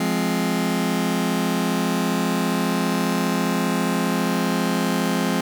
sawtooth chord, F minor, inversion none, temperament just, 174.61 / 209.5 / 261.9 Hz, F3 / Ab3 / C4, 0 / +15 / +2 cents, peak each -20 dBFS, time 0-5.41 s, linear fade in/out 5 ms, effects none

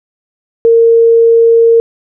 sine tone, 460 Hz, A#4, 23 cents flat, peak -3 dBFS, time 0.65-1.8 s, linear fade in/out 0 ms, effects none

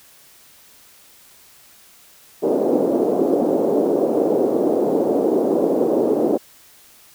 pink band-pass noise, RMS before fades -18 dBFS, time 2.42-6.38 s, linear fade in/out 20 ms, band 290 to 550 Hz, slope 24 dB/octave, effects white hiss -49 dBFS RMS until 7.14 s

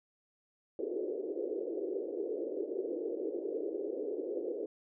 pink band-pass noise, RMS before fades -37 dBFS, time 0.79-4.66 s, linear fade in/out 2 ms, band 340 to 490 Hz, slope 48 dB/octave, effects none

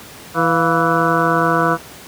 harmonic tone with a mistuned harmonic, 164.81 Hz, E3, in tune, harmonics 1 / 2 / 3 / 4 / 6 / 7 / 8 / 9, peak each -21 / -21 / -21 / -21 / -21 / -21 / -21 / -21 dBFS, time 0.34-1.78 s, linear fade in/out 50 ms, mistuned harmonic 4, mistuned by +84 cents, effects pink hiss -37 dBFS RMS until 2.07 s + high-pass 100 Hz 12 dB/octave

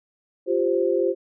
sine chord, F suspended second, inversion none, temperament equal, 349.2 / 392 / 523.3 Hz, F4 / G4 / C5, 0 / 0 / 0 cents, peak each -23 dBFS, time 0.46-1.15 s, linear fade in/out 50 ms, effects none

